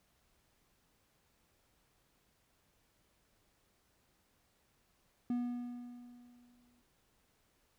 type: tone with exponential decay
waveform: triangle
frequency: 243.1 Hz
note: B3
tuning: 27 cents flat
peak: -29 dBFS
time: 5.3-6.82 s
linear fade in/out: 2 ms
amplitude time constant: 330 ms
effects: pink hiss -74 dBFS RMS until 7.78 s